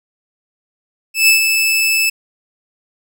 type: tone with ADSR envelope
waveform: sawtooth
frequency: 2624 Hz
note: E7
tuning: 9 cents flat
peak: -3 dBFS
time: 1.14-2.1 s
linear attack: 140 ms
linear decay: 120 ms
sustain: -6 dB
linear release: 10 ms
effects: none